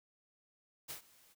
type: noise with ADSR envelope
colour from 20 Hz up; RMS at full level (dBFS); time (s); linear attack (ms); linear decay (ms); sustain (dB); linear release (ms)
white; -43; 0.88-1.35; 21; 110; -22; 31
effects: none